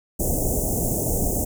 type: band-stop noise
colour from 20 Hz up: pink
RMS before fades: -23 dBFS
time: 0.19-1.45 s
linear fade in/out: 10 ms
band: 720 to 6600 Hz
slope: 48 dB/octave
effects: none